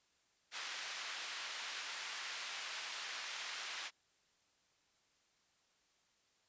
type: band-pass noise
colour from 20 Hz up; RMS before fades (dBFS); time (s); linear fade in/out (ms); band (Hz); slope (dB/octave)
pink; -45; 0.51-3.91; 50; 1500 to 5600; 12
effects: white hiss -75 dBFS RMS until 6.48 s + resampled to 16000 Hz